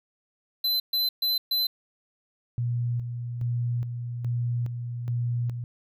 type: tone bursts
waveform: square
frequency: 4048 Hz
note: B7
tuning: 42 cents sharp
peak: -23 dBFS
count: 4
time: 0.64-1.67 s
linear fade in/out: 5 ms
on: 160 ms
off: 130 ms
type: tone with tremolo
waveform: sine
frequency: 120.1 Hz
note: B2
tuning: 48 cents flat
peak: -24 dBFS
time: 2.58-5.64 s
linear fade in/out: 0 ms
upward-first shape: square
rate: 1.2 Hz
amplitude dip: 50%
effects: none